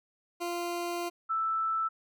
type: tone pair in turn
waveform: 20% pulse / sine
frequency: 346.9 / 1320.7 Hz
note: F4 / E6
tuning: -12 / +3 cents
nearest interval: octave + major seventh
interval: 2315 cents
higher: second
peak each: -27 / -27 dBFS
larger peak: neither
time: 0.4-1.1 / 1.29-1.89 s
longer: first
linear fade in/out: 20 ms
effects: none